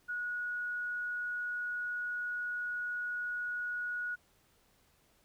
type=tone; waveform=sine; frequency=1457 Hz; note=F#6; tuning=27 cents flat; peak=-34 dBFS; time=0.08-4.16 s; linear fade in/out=20 ms; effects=pink hiss -69 dBFS RMS until 5.24 s